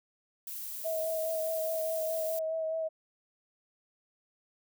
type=noise; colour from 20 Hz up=violet; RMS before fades=-40 dBFS; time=0.47-2.39 s; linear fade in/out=2 ms
type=tone with vibrato; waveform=sine; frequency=642 Hz; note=E5; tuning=46 cents flat; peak=-30 dBFS; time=0.84-2.89 s; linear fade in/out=20 ms; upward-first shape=sine; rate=4.8 Hz; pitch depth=20 cents each way
effects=none